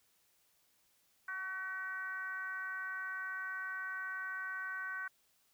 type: tone with frequency modulation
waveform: sine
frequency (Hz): 1514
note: F#6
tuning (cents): +39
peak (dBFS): -38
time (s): 1.28-5.08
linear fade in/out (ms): 5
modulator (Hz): 387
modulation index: 0.79
effects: white hiss -73 dBFS RMS until 5.53 s